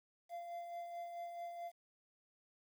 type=tone with tremolo; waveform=triangle; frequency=690 Hz; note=F5; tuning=21 cents flat; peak=-40 dBFS; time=0.29-1.72 s; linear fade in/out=50 ms; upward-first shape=sine; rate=4.6 Hz; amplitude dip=40%; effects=11-bit